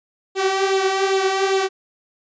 sawtooth tone with flanger, 385.7 Hz, G4, 28 cents flat, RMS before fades -19 dBFS, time 0.35-1.69 s, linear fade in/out 50 ms, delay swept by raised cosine 0.25 to 4.25 ms, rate 2.5 Hz, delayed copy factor +0.55, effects resampled to 16000 Hz

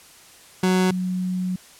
30% pulse / sine tone pair in turn, 185 / 183.4 Hz, F#3 / F#3, 0 / -15 cents, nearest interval unison, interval 15 cents, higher first, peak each -14 / -22 dBFS, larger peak first, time 0.63-0.91 / 0.91-1.56 s, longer second, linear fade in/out 5 ms, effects white hiss -48 dBFS RMS until 1.79 s + low-pass 11000 Hz 12 dB/octave

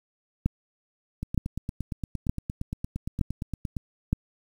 two click trains, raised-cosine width 5 ms, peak -18 / -10 dBFS, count 23 / 5, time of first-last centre 1.23-3.767 / 0.46-4.13 s, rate 8.67 / 1.09 Hz, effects 8-bit

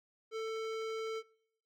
sine tone with hard clipping, 444.1 Hz, A4, 16 cents sharp, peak -38 dBFS, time 0.31-1.23 s, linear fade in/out 50 ms, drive 18 dB, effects noise-tail reverb RT60 0.7 s tail -23 dB re dry

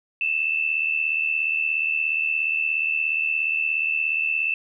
sine tone pair together, 2588 / 2665 Hz, E7 / E7, -32 / +18 cents, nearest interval minor second, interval 50 cents, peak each -26 / -22 dBFS, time 0.21-4.54 s, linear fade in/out 2 ms, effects none

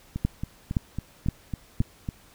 two click trains, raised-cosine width 5 ms, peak -17 / -10 dBFS, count 8 / 4, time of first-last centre 0.16-2.088 / 0.25-1.804 s, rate 3.63 / 1.93 Hz, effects pink hiss -55 dBFS RMS until 2.34 s

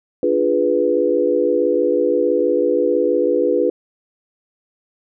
sine chord, D diminished seventh, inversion none, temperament equal, 293.7 / 349.2 / 415.3 / 493.9 Hz, D4 / F4 / Ab4 / Cb5, 0 / 0 / 0 / 0 cents, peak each -22 / -20 / -20 / -17 dBFS, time 0.23-3.7 s, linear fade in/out 2 ms, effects none

